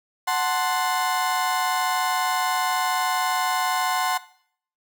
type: chord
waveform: 35% pulse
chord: F# diminished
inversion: none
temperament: equal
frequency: 740 / 880 / 1046.5 Hz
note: F#5 / A5 / C6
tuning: 0 / 0 / 0 cents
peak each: -23 / -27 / -23 dBFS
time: 0.27-4.18 s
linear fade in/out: 10 ms
effects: noise-tail reverb RT60 0.6 s tail -18 dB re dry